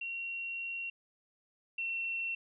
sine tone pair in turn, 2741 / 2713 Hz, F7 / E7, -33 / +49 cents, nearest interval unison, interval 18 cents, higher first, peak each -36 / -33 dBFS, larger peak second, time 0.01-0.9 / 1.78-2.35 s, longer first, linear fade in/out 5 ms, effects none

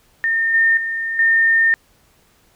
sine tone with level steps, 1818 Hz, A#6, 44 cents flat, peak -15 / -11 / -20 / -11 dBFS, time 0.24-1.74 s, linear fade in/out 0 ms, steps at 0.54 / 0.77 / 1.19 s, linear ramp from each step 2 ms, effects pink hiss -56 dBFS RMS until 2.55 s

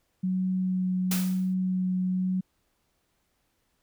sine tone with vibrato, 185 Hz, F#3, in tune, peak -24 dBFS, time 0.23-2.41 s, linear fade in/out 10 ms, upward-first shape sine, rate 1 Hz, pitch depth 9 cents each way
white noise with exponential decay, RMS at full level -28 dBFS, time 1.11-1.54 s, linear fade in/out 5 ms, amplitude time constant 92 ms
effects pink hiss -73 dBFS RMS until 3.82 s

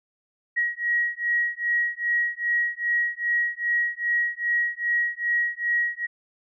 sine beating tone pair, 1900 / 1902.5 Hz, A#6 / A#6, +33 / +35 cents, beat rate 2.5 Hz, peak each -25 dBFS, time 0.56-6.07 s, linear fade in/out 20 ms, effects none

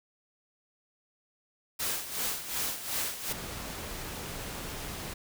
white noise with tremolo, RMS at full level -31 dBFS, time 1.79-3.33 s, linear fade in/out 10 ms, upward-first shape sine, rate 2.7 Hz, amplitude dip 70%
pink noise, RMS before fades -39 dBFS, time 3.29-5.14 s, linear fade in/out 10 ms
effects none

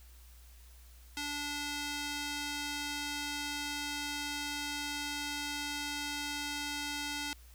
square tone with band-pass filter, 290.7 Hz, D4, 18 cents flat, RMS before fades -38 dBFS, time 1.17-7.33 s, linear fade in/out 0 ms, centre 4500 Hz, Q 0.68, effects added 60 Hz sine -53 dBFS peak until 7.54 s + white hiss -62 dBFS RMS until 7.54 s

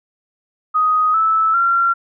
sine tone with pitch steps, 1251 / 1310.2 / 1372.1 Hz, D#6 / E6 / F6, +9 / -11 / -31 cents, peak -12 dBFS, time 0.74-1.94 s, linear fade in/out 20 ms, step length 400 ms, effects none

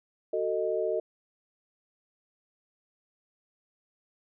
sine chord, D# diminished, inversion first, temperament just, 373.4 / 448 / 622.3 Hz, F#4 / A4 / D#5, +16 / +31 / 0 cents, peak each -32 / -30 / -30 dBFS, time 0.33-1 s, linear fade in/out 5 ms, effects none

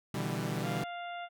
sawtooth chord, E minor seventh, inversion second, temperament equal with one note detuned, 123.47 / 148.88 / 164.81 / 196 Hz, B2 / D3 / E3 / G3, 0 / +24 / 0 / 0 cents, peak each -34 dBFS, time 0.14-0.84 s, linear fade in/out 5 ms
harmonic tone, 698.5 Hz, F5, in tune, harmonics 1 / 2 / 3 / 4 / 5, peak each -39 / -45 / -49 / -51 / -53 dBFS, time 0.62-1.29 s, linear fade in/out 50 ms
effects none

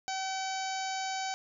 harmonic tone, 764 Hz, G5, 45 cents flat, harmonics 1 / 2 / 3 / 4 / 5 / 6 / 7 / 8 / 9, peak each -34 / -42 / -43 / -46 / -47 / -44 / -47 / -45 / -45 dBFS, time 0.08-1.34 s, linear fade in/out 0 ms, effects none

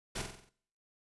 pink noise with echo, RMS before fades -37 dBFS, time 0.15-0.22 s, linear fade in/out 10 ms, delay 46 ms, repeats 6, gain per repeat -5 dB, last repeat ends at 0.496 s, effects noise-tail reverb RT60 0.6 s tail -20 dB re dry + resampled to 24000 Hz

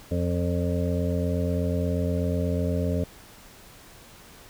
harmonic tone with a mistuned harmonic, 88.2 Hz, F2, 18 cents sharp, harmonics 1 / 2 / 3 / 5 / 6 / 7, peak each -26 / -29 / -31 / -33 / -34 / -34 dBFS, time 0.11-3.04 s, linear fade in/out 5 ms, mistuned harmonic 7, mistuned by -32 cents, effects pink hiss -49 dBFS RMS until 4.49 s

